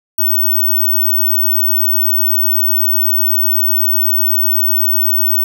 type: tone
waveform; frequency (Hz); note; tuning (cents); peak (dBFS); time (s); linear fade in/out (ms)
sine; 15804; B9; 0; -10; 0.18-5.44; 5
effects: none